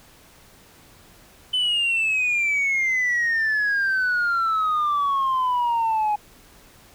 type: exponential sweep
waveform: sine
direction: down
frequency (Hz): 3037 to 830.6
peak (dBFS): -17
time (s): 1.53-6.16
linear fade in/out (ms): 10
effects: tanh soft clip ceiling -17 dBFS + pink hiss -51 dBFS RMS until 6.94 s

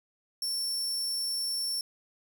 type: tone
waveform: sawtooth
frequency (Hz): 5430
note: F8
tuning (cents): -50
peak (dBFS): -27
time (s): 0.42-1.81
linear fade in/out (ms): 2
effects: none

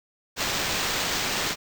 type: noise with sample-and-hold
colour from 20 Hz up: violet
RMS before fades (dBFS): -27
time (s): 0.36-1.56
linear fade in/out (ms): 50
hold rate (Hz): 11025
effects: none

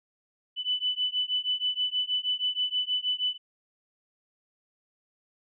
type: beating tone pair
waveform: sine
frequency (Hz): 2989 / 2995.3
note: F#7 / F#7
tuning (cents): +17 / +21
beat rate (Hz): 6.3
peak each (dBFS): -29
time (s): 0.56-3.38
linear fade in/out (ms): 50
effects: none

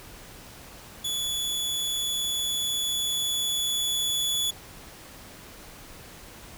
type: tone with level ramp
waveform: sawtooth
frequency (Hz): 3428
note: A7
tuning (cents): -46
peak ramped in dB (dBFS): -24 to -21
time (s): 1.04-4.51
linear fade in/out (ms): 10
effects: pink hiss -46 dBFS RMS until 6.57 s

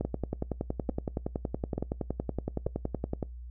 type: two click trains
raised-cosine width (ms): 2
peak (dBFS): -17 / -17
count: 4 / 35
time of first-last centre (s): 0.01-2.665 / 0.05-3.228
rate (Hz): 1.13 / 10.7
effects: noise-tail reverb RT60 0.2 s tail -24 dB re dry + added 60 Hz sine -40 dBFS peak until 3.5 s

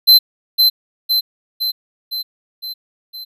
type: tone with echo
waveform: square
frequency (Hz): 4079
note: C8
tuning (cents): -45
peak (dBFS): -5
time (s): 0.07-0.19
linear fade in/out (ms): 20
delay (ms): 510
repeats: 6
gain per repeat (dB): -4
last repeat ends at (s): 3.25
effects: none

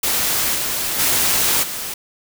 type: noise with level steps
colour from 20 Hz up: white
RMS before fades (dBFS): -19 / -22 / -17 / -27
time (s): 0.03-1.94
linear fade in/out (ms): 5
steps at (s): 0.54 / 0.98 / 1.62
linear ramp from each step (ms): 20
effects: none

